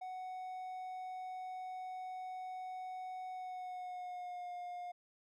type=tone with pitch glide; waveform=triangle; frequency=742 to 712.2 Hz; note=F#5 to F5; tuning=+5 to +34 cents; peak=-40 dBFS; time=0.01-4.92 s; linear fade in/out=10 ms; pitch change=-71 cents; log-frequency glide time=3.31-4.53 s; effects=none